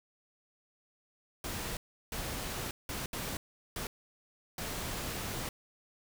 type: noise bursts at uneven times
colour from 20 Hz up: pink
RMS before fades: -38 dBFS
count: 6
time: 1.44-1.77 / 2.12-2.71 / 2.89-3.06 / 3.13-3.37 / 3.76-3.87 / 4.58-5.49 s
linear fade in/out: 2 ms
effects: none